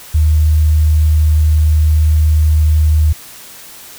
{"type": "tone", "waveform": "sine", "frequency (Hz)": 77.2, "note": "D#2", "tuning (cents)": -13, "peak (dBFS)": -7, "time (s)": [0.14, 3.13], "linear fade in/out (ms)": 10, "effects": ["white hiss -35 dBFS RMS until 3.98 s"]}